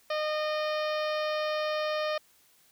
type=harmonic tone; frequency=612 Hz; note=D#5; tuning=29 cents flat; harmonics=1 / 2 / 3 / 4 / 5 / 6 / 7 / 8 / 9; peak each=-29 / -35 / -39 / -41 / -43 / -45 / -46 / -47 / -48 dBFS; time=0.1-2.18 s; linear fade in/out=5 ms; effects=white hiss -63 dBFS RMS until 2.71 s